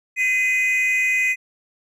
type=tone pair together; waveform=triangle; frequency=2037 / 2489 Hz; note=C7 / D#7; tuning=-47 / 0 cents; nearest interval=minor third; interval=347 cents; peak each=-17 dBFS; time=0.16-1.36 s; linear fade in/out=50 ms; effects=tanh soft clip ceiling -11 dBFS